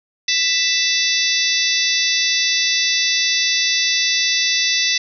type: harmonic tone with a mistuned harmonic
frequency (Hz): 661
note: E5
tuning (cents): +5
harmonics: 3 / 4 / 5 / 6 / 7 / 8 / 9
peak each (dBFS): -23 / -23 / -23 / -23 / -23 / -23 / -23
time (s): 0.28-4.98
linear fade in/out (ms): 5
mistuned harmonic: 5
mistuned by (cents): +110
effects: none